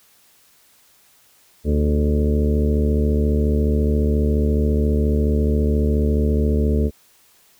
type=harmonic tone with a mistuned harmonic; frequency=74.4 Hz; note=D2; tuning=23 cents sharp; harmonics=1 / 2 / 3 / 4 / 5 / 6 / 7 / 8; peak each=-17 / -27 / -22 / -29 / -30 / -25 / -35 / -35 dBFS; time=1.64-6.91 s; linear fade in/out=50 ms; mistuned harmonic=6; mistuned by=-39 cents; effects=white hiss -55 dBFS RMS until 7.59 s